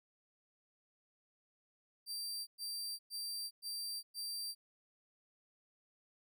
sawtooth tone bursts, 4699 Hz, D8, in tune, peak -37 dBFS, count 5, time 2.06-4.55 s, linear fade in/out 50 ms, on 410 ms, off 110 ms, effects none

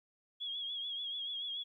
sine tone with vibrato, 3322 Hz, G#7, in tune, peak -37 dBFS, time 0.4-1.64 s, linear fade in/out 20 ms, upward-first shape triangle, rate 6.9 Hz, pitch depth 66 cents each way, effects 13-bit

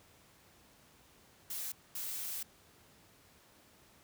blue noise bursts at uneven times, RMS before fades -40 dBFS, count 2, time 1.5-1.72 / 1.95-2.43 s, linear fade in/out 5 ms, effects pink hiss -63 dBFS RMS until 4.03 s + high-pass 60 Hz 12 dB/octave

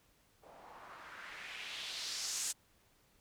blue noise with low-pass filter sweep, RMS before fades -44 dBFS, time 0.42-2.53 s, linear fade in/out 20 ms, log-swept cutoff 630 to 8100 Hz, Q 2.1, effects pink hiss -70 dBFS RMS until 3.2 s

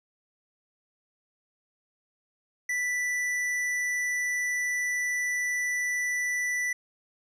sine tone with hard clipping, 1975.5 Hz, B6, in tune, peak -28 dBFS, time 2.69-6.73 s, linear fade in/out 5 ms, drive 10 dB, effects none

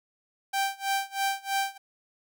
sawtooth tone with tremolo, 784 Hz, G5, in tune, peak -20 dBFS, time 0.53-1.78 s, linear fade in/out 10 ms, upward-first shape sine, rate 3.1 Hz, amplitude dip 95%, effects none

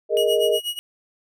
sine chord, Ab suspended second, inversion none, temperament equal, 415.3 / 466.2 / 622.3 Hz, Ab4 / Bb4 / Eb5, 0 / 0 / 0 cents, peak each -21 dBFS, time 0.09-0.6 s, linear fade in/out 50 ms
45% pulse tone with tremolo, 2900 Hz, F#7, 35 cents flat, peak -22 dBFS, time 0.17-0.79 s, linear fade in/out 0 ms, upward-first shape sine, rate 8.2 Hz, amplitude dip 90%
effects none

